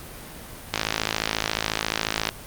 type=click train; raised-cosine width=0.2 ms; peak=-4 dBFS; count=85; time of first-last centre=0.74-2.29 s; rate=54.2 Hz; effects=pink hiss -40 dBFS RMS until 2.46 s + Opus 32 kbps